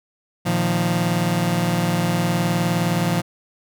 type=chord; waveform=sawtooth; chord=Bb suspended fourth; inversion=none; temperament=just; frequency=116.54 / 155.39 / 174.81 Hz; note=Bb2 / Eb3 / F3; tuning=0 / -2 / +2 cents; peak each=-21 / -20 / -16 dBFS; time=0.45-3.22 s; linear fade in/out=20 ms; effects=none